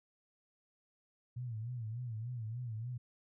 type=tone with vibrato; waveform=sine; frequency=116.6 Hz; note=A#2; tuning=1 cent sharp; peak=-38 dBFS; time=1.36-2.98 s; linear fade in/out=10 ms; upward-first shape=sine; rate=3.4 Hz; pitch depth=130 cents each way; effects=none